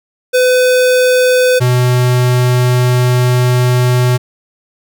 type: tone pair in turn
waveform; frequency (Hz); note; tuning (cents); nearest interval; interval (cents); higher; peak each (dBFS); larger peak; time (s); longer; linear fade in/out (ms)
square; 504 / 124.59; B4 / B2; +35 / +16; 2 octaves; 2419; first; -8 / -9; first; 0.33-1.6 / 1.6-4.18; second; 20
effects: none